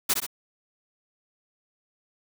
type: noise with echo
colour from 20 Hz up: white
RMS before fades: -22 dBFS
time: 0.09-0.14 s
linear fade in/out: 10 ms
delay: 63 ms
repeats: 2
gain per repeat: -5 dB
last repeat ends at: 0.266 s
effects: none